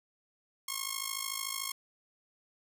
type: tone with amplitude modulation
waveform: 5% pulse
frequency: 1082 Hz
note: C#6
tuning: 42 cents flat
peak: -19 dBFS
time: 0.68-1.72 s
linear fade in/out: 5 ms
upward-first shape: sine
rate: 53.5 Hz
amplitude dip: 80%
effects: none